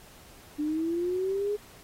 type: linear sweep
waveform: sine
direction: up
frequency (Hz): 293.3 to 419.8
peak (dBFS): -26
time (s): 0.58-1.57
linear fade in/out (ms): 20
effects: pink hiss -53 dBFS RMS until 1.83 s + AAC 48 kbps